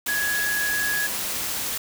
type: tone in noise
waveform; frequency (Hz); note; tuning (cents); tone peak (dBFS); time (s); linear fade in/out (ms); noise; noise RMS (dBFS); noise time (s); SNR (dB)
sine; 1672; G#6; +11; -23; 0.08-1.07; 5; white; -28; 0.06-1.78; +2
effects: none